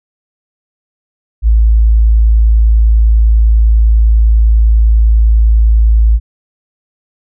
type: tone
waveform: sine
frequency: 55 Hz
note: A1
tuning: in tune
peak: -4 dBFS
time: 1.42-6.2 s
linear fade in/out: 50 ms
effects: none